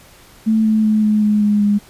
sine tone with pitch steps, 220 / 217.5 / 215 / 212.5 / 210.1 / 207.7 / 205.3 Hz, A3 / A3 / A3 / G#3 / G#3 / G#3 / G#3, 0 / -20 / -40 / +40 / +20 / 0 / -20 cents, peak -11 dBFS, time 0.46-1.79 s, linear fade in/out 20 ms, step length 190 ms, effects pink hiss -45 dBFS RMS until 1.89 s + resampled to 32000 Hz

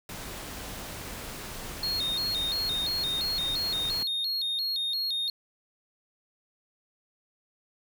pink noise, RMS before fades -39 dBFS, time 0.09-4.03 s, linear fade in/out 2 ms
triangle tone with vibrato, 3981 Hz, B7, 13 cents sharp, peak -26 dBFS, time 1.83-5.3 s, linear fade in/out 2 ms, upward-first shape square, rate 2.9 Hz, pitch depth 130 cents each way
effects none

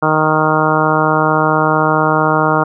harmonic tone, 155.56 Hz, D#3, in tune, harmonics 1 / 2 / 3 / 4 / 5 / 6 / 7 / 8 / 9, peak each -19 / -19 / -19 / -19 / -19 / -19 / -19 / -19 / -19 dBFS, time 0.02-2.64 s, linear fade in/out 10 ms, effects none

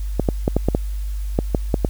clicks, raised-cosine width 2 ms, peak -3 dBFS, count 10, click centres 0.197 / 0.288 / 0.479 / 0.566 / 0.686 / 0.749 / 1.389 / 1.548 / 1.742 / 1.848 s, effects added 50 Hz sine -22 dBFS peak until 1.89 s + white hiss -47 dBFS RMS until 1.89 s

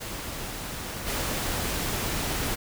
pink noise with level steps, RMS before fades -35 / -29 dBFS, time 0-2.56 s, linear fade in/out 20 ms, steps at 1.06 s, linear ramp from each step 20 ms, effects none

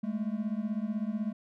triangle beating tone pair, 205.8 / 221.8 Hz, G#3 / A3, -16 / +14 cents, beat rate 16 Hz, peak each -31 dBFS, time 0.03-1.33 s, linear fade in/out 10 ms, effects none

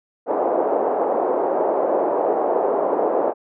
pink band-pass noise, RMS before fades -20 dBFS, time 0.26-3.34 s, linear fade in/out 50 ms, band 400 to 790 Hz, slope 24 dB/octave, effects none

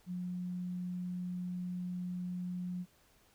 sine tone, 179.5 Hz, F3, 48 cents sharp, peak -36 dBFS, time 0.06-2.86 s, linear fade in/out 50 ms, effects pink hiss -67 dBFS RMS until 3.34 s

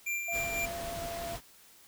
square tone with tremolo, 2373 Hz, D7, 17 cents sharp, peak -31 dBFS, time 0.06-0.66 s, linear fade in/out 10 ms, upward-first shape sine, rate 4 Hz, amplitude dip 45%
sine tone with vibrato, 681 Hz, F5, 44 cents flat, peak -37 dBFS, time 0.28-1.36 s, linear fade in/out 5 ms, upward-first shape triangle, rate 6.7 Hz, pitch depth 9 cents each way
pink noise, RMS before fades -41 dBFS, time 0.31-1.41 s, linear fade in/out 50 ms
effects white hiss -58 dBFS RMS until 1.87 s

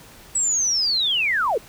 sine linear sweep, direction down, 7902 to 384.1 Hz, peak -18 dBFS, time 0.35-1.58 s, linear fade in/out 5 ms, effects pink hiss -46 dBFS RMS until 1.68 s

